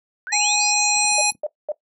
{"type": "linear sweep", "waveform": "sine", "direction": "up", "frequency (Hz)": [1439, 11000], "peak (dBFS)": -28, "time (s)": [0.27, 1.32], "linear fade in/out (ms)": 0}
{"type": "harmonic tone", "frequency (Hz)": 832, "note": "G#5", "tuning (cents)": 3, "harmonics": [1, 3, 5, 7, 9], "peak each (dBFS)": [-23, -23, -23, -23, -23], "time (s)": [0.32, 1.31], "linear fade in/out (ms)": 10}
{"type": "clicks", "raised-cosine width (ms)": 5, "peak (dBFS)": -23, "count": 5, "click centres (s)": [0.965, 1.046, 1.12, 1.32, 1.351]}
{"type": "tone bursts", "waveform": "sine", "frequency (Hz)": 602, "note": "D5", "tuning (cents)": 43, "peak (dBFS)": -20, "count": 3, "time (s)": [1.18, 1.719], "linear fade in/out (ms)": 2, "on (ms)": 33, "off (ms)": 220}
{"effects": ["noise-tail reverb RT60 0.1 s tail -17 dB re dry", "high-pass 400 Hz 12 dB/octave"]}